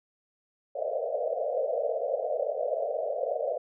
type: band-pass noise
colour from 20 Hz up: pink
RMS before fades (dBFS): -30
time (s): 0.75-3.58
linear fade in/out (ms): 10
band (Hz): 470 to 690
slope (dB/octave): 96
effects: none